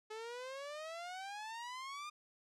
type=exponential sweep; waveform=sawtooth; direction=up; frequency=427.7 to 1220 Hz; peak=-40 dBFS; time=0.1-2.1 s; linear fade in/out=10 ms; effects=low-pass 7000 Hz 12 dB/octave